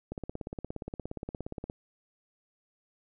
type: click train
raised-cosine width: 2 ms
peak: -23 dBFS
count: 28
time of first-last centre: 0.12-1.699 s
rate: 17.1 Hz
effects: none